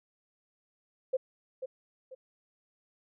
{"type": "tone with echo", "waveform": "sine", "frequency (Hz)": 520, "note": "C5", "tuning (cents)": -11, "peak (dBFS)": -25, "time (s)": [1.13, 1.17], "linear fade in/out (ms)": 10, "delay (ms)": 490, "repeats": 2, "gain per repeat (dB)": -9, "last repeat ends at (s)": 2.15, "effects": []}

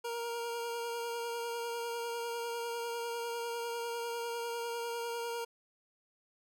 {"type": "tone with vibrato", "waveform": "25% pulse", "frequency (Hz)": 468.7, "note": "A#4", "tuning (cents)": 9, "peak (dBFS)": -32, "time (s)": [0.04, 5.45], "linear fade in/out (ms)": 10, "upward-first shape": "sine", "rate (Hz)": 10, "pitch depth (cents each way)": 15, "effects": []}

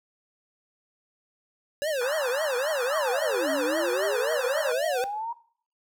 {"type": "tone with vibrato", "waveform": "square", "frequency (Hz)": 554.4, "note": "C#5", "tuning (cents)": 0, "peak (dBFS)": -26, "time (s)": [1.82, 5.04], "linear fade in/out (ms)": 0, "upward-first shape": "triangle", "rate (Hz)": 3.7, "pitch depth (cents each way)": 280}
{"type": "band-pass noise", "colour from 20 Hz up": "white", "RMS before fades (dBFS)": -35, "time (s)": [2.01, 4.72], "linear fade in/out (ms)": 2, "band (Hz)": [740, 1800], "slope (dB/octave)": 96}
{"type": "exponential two-way sweep", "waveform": "sine", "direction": "down then up", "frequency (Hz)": [1337, 270, 955], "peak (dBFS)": -29, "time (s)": [2.91, 5.33], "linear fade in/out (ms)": 5, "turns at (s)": 3.5}
{"effects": ["noise-tail reverb RT60 0.5 s tail -18 dB re dry"]}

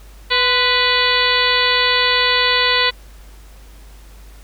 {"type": "harmonic tone with a mistuned harmonic", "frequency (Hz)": 493.9, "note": "B4", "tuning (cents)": 0, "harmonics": [1, 2, 3, 4, 5, 6, 7, 8, 9], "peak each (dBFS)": [-23, -21, -23, -19, -23, -23, -21, -21, -23], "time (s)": [0.3, 2.91], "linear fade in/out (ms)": 20, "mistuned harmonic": 2, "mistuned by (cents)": 52, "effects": ["added 50 Hz sine -38 dBFS peak until 4.43 s", "pink hiss -48 dBFS RMS until 4.43 s"]}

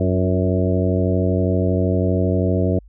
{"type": "harmonic tone with a mistuned harmonic", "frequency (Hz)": 92.6, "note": "F#2", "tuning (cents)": 2, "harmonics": [1, 2, 3, 4, 5, 6, 7], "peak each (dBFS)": [-19, -22, -24, -25, -26, -27, -27], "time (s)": [0, 2.79], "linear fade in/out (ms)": 5, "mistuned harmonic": 4, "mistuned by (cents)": -45, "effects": ["added 50 Hz sine -42 dBFS peak until 2.88 s"]}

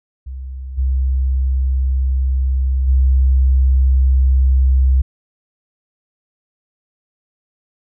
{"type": "tone with level steps", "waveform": "sine", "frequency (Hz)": 65.41, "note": "C2", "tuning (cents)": 0, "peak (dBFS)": [-25, -13, -9], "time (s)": [0.26, 5.02], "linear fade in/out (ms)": 10, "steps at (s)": [0.77, 2.87], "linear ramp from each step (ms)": 20, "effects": []}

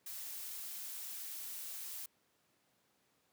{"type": "noise", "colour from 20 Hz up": "blue", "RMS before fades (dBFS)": -45, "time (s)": [0.06, 2.06], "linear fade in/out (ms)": 5, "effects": ["pink hiss -75 dBFS RMS until 3.32 s", "high-pass 150 Hz 12 dB/octave"]}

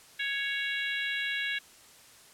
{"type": "harmonic tone", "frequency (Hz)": 555, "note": "C#5", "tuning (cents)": 2, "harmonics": [3, 4, 5, 6, 7], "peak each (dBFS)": [-33, -35, -37, -39, -40], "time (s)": [0.19, 1.59], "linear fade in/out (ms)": 10, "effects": ["white hiss -55 dBFS RMS until 2.33 s", "low-pass 11000 Hz 12 dB/octave"]}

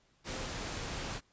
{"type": "tone in noise", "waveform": "sine", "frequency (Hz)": 524, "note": "C5", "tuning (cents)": 2, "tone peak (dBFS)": -49, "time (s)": [0.26, 0.51], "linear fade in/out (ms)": 50, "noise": "pink", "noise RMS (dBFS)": -39, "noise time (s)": [0.24, 1.21], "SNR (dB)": -13, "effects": ["pink hiss -70 dBFS RMS until 1.32 s", "resampled to 16000 Hz"]}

